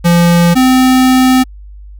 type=tone pair in turn; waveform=square; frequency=172 / 257.7 Hz; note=F3 / C4; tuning=-26 / -26 cents; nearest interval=perfect fifth; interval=700 cents; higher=second; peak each=-6 dBFS; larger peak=neither; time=0.04-0.55 / 0.55-1.44 s; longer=second; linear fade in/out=20 ms; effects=added 50 Hz sine -29 dBFS peak until 1.99 s